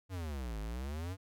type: exponential two-way sweep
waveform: square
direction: down then up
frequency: 98 to 51.1 to 98 Hz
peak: -38 dBFS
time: 0.09-1.17 s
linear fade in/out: 50 ms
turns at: 0.6 s
effects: none